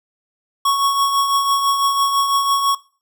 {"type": "tone with tremolo", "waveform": "square", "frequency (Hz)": 1108.7, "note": "C#6", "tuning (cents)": 0, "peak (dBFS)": -13, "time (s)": [0.65, 2.75], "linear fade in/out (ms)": 5, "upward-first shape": "triangle", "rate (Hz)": 6, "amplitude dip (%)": 50, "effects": ["noise-tail reverb RT60 0.4 s tail -20 dB re dry"]}